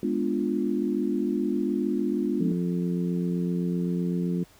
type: chord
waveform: sine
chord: G# diminished seventh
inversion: none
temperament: equal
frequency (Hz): 207.7 / 246.9 / 293.7 / 349.2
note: G#3 / B3 / D4 / F4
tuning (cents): 0 / 0 / 0 / 0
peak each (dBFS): -29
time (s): 0.03-2.52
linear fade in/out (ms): 2
type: harmonic tone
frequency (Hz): 87.8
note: F2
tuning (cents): +10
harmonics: 2 / 3 / 4 / 5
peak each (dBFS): -25 / -33 / -34 / -38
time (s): 2.4-4.44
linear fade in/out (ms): 10
effects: pink hiss -56 dBFS RMS until 4.59 s